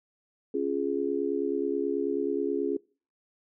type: chord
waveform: sine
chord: Db major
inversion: none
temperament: just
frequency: 277.2 / 346.5 / 415.8 Hz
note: Db4 / F4 / Ab4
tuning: 0 / -14 / +2 cents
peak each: -31 / -31 / -29 dBFS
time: 0.54-2.77 s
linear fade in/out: 5 ms
effects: noise-tail reverb RT60 0.4 s tail -24 dB re dry